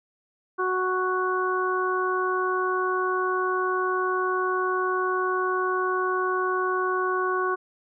harmonic tone, 370 Hz, F#4, in tune, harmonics 1 / 2 / 3 / 4, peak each -26 / -35 / -26 / -30 dBFS, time 0.58-7.56 s, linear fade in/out 20 ms, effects none

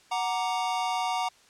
square chord, Gb augmented, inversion none, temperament equal, 740 / 932.3 / 1174.7 Hz, Gb5 / Bb5 / D6, 0 / 0 / 0 cents, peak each -30 / -31 / -36 dBFS, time 0.11-1.29 s, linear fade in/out 10 ms, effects white hiss -58 dBFS RMS until 1.49 s + low-pass 7000 Hz 12 dB/octave

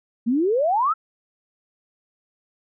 sine exponential sweep, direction up, 220 to 1367 Hz, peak -17 dBFS, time 0.26-0.94 s, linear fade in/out 20 ms, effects none

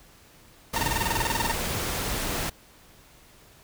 pink noise, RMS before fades -29 dBFS, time 0.73-2.5 s, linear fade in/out 10 ms
sawtooth tone bursts, 914 Hz, A#5, 34 cents flat, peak -20 dBFS, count 16, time 0.76-1.516 s, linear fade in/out 2 ms, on 21 ms, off 28 ms
effects pink hiss -54 dBFS RMS until 3.63 s

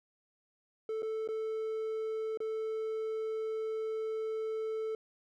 triangle tone with dropouts, 440 Hz, A4, in tune, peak -31 dBFS, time 0.89-4.95 s, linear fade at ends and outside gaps 2 ms, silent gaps 1.022-1.029 / 1.276-1.287 / 2.374-2.403 s, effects none

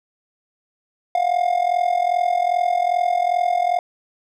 triangle tone with amplitude modulation, 710 Hz, F5, 28 cents sharp, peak -11 dBFS, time 1.15-3.79 s, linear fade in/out 2 ms, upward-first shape sine, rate 42.5 Hz, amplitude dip 80%, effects none

